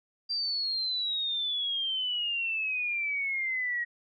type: exponential sweep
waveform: sine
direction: down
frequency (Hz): 4736 to 1891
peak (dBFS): -28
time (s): 0.29-3.85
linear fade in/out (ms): 20
effects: none